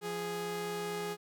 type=tone pair together; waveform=sawtooth; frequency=173.26 / 415.3 Hz; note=F3 / G#4; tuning=-13 / 0 cents; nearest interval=octave + minor third; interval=1513 cents; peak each=-38 / -32 dBFS; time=0.01-1.17 s; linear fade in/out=50 ms; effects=none